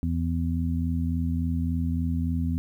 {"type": "harmonic tone", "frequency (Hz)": 83.5, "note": "E2", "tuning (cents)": 23, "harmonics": [1, 2, 3], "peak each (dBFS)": [-26, -30, -29], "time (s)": [0.03, 2.58], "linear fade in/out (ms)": 0, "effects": ["10-bit"]}